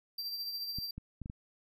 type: tone with tremolo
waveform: square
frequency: 4706 Hz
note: D8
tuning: 3 cents sharp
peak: -35 dBFS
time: 0.18-0.91 s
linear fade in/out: 5 ms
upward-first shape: triangle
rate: 14 Hz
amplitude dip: 50%
type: clicks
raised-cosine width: 5 ms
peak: -29 dBFS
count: 5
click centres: 0.786 / 0.98 / 1.217 / 1.259 / 1.299 s
effects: none